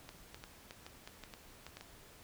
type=clicks; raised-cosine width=0.2 ms; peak=-30 dBFS; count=11; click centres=0.091 / 0.345 / 0.439 / 0.709 / 0.865 / 1.075 / 1.237 / 1.338 / 1.666 / 1.77 / 1.81 s; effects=pink hiss -58 dBFS RMS until 2.23 s